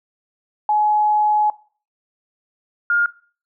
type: tone pair in turn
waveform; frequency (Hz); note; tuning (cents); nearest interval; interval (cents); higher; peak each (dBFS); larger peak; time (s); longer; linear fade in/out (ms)
sine; 845 / 1414.6; G#5 / F6; +30 / +22; major sixth; 892; second; -14; neither; 0.69-1.5 / 2.9-3.06; first; 2
effects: noise-tail reverb RT60 0.4 s tail -19 dB re dry